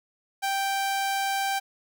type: tone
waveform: sawtooth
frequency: 784 Hz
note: G5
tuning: in tune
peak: -21 dBFS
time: 0.42-1.6 s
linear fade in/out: 20 ms
effects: none